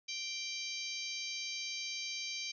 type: harmonic tone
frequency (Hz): 784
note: G5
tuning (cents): 0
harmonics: 3 / 4 / 5 / 6 / 7 / 8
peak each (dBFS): -43 / -46 / -46 / -44 / -48 / -46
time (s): 0.08-2.52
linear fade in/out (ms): 10
effects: none